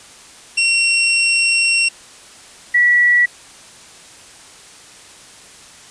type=tone pair in turn; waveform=sawtooth / sine; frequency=2731 / 1942.9 Hz; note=F7 / B6; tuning=-39 / -29 cents; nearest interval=tritone; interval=590 cents; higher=first; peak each=-9 / -9 dBFS; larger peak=neither; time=0.57-1.89 / 2.74-3.26 s; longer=first; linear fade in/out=10 ms; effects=white hiss -41 dBFS RMS until 5.9 s + resampled to 22050 Hz